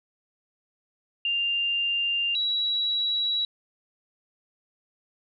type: tone pair in turn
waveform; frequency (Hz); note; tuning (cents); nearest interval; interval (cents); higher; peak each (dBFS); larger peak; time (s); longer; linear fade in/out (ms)
sine; 2794 / 3896; F7 / B7; 0 / -24; tritone; 576; second; -23; neither; 1.25-2.35 / 2.35-3.45; neither; 2
effects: none